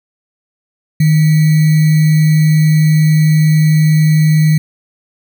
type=tone with sample-and-hold; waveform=sine; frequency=155.56 Hz; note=D#3; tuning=in tune; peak=-6 dBFS; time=1-4.58 s; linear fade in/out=5 ms; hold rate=2100 Hz; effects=none